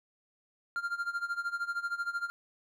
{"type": "tone with tremolo", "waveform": "triangle", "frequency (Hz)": 1395, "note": "F6", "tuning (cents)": -2, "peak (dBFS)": -27, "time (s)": [0.76, 2.3], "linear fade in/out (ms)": 0, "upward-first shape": "sine", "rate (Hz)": 13, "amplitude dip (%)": 85, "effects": []}